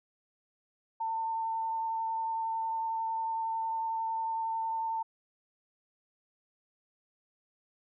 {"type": "tone with vibrato", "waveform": "sine", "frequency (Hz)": 899, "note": "A5", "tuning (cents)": 37, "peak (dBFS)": -30, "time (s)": [1, 5.03], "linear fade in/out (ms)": 10, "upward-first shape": "sine", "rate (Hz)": 11, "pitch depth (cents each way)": 11, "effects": []}